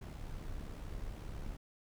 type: noise with amplitude modulation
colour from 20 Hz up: brown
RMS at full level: -41 dBFS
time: 0.01-1.57 s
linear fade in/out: 10 ms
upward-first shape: sine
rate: 70.3 Hz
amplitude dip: 50%
effects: none